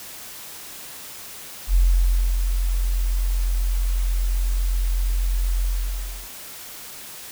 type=tone with ADSR envelope; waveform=sine; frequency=44.02 Hz; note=F1; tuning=14 cents sharp; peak=-12 dBFS; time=1.67-6.3 s; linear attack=80 ms; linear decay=610 ms; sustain=-6 dB; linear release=670 ms; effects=white hiss -38 dBFS RMS until 7.31 s